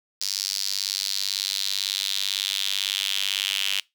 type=tone with high-pass filter sweep; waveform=sawtooth; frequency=98 Hz; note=G2; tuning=in tune; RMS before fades=-27 dBFS; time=0.21-3.8 s; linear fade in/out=0 ms; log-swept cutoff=4900 to 3000 Hz; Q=4; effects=noise-tail reverb RT60 0.2 s tail -23 dB re dry